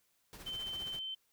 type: noise with tremolo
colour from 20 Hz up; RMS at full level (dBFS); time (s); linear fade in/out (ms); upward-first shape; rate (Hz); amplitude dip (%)
pink; -49; 0.33-0.99; 0; sine; 15; 55
type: tone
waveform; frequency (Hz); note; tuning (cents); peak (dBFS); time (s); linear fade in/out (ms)
sine; 3088; G7; -27; -38; 0.46-1.15; 10
effects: white hiss -75 dBFS RMS until 1.32 s